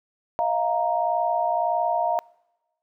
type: chord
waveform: sine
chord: Eb suspended second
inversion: none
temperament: equal with one note detuned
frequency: 636.8 / 698.5 / 932.3 Hz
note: Eb5 / F5 / Bb5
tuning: +40 / 0 / 0 cents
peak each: -27 / -23 / -25 dBFS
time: 0.39-2.19 s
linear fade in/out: 0 ms
effects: noise-tail reverb RT60 1.0 s tail -25 dB re dry

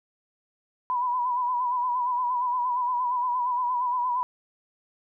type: tone with vibrato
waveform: sine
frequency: 987.8 Hz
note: B5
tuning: in tune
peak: -23 dBFS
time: 0.9-4.23 s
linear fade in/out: 0 ms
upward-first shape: sine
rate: 8.6 Hz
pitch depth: 53 cents each way
effects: none

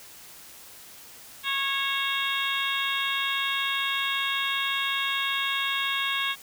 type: harmonic tone with a mistuned harmonic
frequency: 550 Hz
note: C#5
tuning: 14 cents flat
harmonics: 2 / 3 / 4 / 5 / 6 / 7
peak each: -32 / -32 / -32 / -32 / -32 / -32 dBFS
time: 1.43-6.36 s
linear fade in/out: 50 ms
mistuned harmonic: 7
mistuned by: -71 cents
effects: white hiss -47 dBFS RMS until 6.42 s

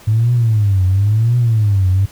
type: tone with vibrato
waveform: sine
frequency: 106 Hz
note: G#2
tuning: 36 cents sharp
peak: -9 dBFS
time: 0.07-2.06 s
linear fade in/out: 10 ms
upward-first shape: triangle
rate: 0.96 Hz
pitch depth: 260 cents each way
effects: tanh soft clip ceiling -5 dBFS + pink hiss -42 dBFS RMS until 2.11 s

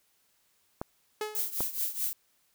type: clicks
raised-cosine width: 1 ms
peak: -19 dBFS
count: 2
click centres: 0.815 / 1.606 s
type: tone with exponential decay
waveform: sawtooth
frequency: 426 Hz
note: G#4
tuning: 44 cents sharp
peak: -25 dBFS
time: 1.21-1.55 s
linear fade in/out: 2 ms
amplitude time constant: 72 ms
type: noise with tremolo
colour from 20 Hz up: violet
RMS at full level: -29 dBFS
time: 1.35-2.13 s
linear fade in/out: 0 ms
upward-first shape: triangle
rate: 4.7 Hz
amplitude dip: 85%
effects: white hiss -70 dBFS RMS until 2.54 s

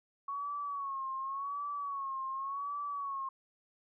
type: tone with vibrato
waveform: sine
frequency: 1108.7 Hz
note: C#6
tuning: in tune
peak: -35 dBFS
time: 0.28-3.29 s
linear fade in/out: 5 ms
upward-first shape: sine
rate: 0.89 Hz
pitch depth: 73 cents each way
effects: none

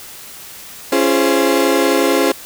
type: chord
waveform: 35% pulse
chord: Db major seventh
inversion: none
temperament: equal with one note detuned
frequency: 277.2 / 341.4 / 415.3 / 523.3 Hz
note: Db4 / F4 / Ab4 / C5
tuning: 0 / -39 / 0 / 0 cents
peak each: -16 dBFS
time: 0.92-2.32 s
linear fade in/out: 5 ms
effects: white hiss -35 dBFS RMS until 2.45 s

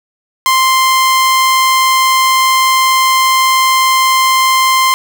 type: tone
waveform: sawtooth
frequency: 1046.5 Hz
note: C6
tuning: in tune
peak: -4 dBFS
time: 0.46-4.94 s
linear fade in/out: 0 ms
effects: none

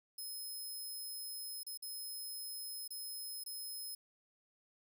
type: tone with dropouts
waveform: 10% pulse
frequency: 5140 Hz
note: E8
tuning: 45 cents flat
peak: -37 dBFS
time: 0.18-3.95 s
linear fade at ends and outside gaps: 5 ms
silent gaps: 1.633-1.665 / 1.775-1.823 / 2.878-2.905 / 3.438-3.461 s
effects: none

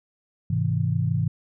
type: chord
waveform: sine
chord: Ab augmented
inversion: none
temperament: just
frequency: 103.83 / 129.78 / 162.23 Hz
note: Ab2 / C3 / E3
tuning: 0 / -14 / -27 cents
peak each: -25 dBFS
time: 0.5-1.28 s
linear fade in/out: 5 ms
effects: none

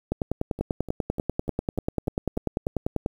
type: two click trains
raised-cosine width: 2 ms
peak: -22 / -11 dBFS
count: 8 / 31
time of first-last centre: 0.59-2.667 / 0.12-3.061 s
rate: 3.37 / 10.2 Hz
effects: 8-bit

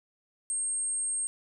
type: tone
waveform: sine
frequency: 8510 Hz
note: C9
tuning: 28 cents sharp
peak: -28 dBFS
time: 0.5-1.27 s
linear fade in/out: 0 ms
effects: none

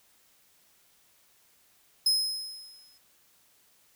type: tone with exponential decay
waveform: 40% pulse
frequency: 5120 Hz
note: D#8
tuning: 49 cents sharp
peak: -19 dBFS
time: 2.06-2.98 s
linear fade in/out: 5 ms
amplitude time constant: 200 ms
effects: white hiss -64 dBFS RMS until 3.95 s

